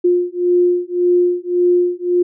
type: beating tone pair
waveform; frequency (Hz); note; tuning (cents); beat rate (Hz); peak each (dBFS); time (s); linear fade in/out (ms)
sine; 353.8 / 355.6; F4 / F4; +23 / +31; 1.8; -15; 0.04-2.23; 10
effects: none